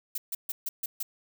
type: noise bursts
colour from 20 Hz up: violet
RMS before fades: -32 dBFS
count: 6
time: 0.15-1.03 s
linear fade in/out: 5 ms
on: 30 ms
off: 140 ms
effects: none